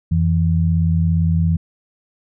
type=tone pair together; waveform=sine; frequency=87.36 / 164.81 Hz; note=F2 / E3; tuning=+1 / 0 cents; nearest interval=major seventh; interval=1099 cents; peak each=-16 dBFS; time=0.11-1.57 s; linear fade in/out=10 ms; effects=none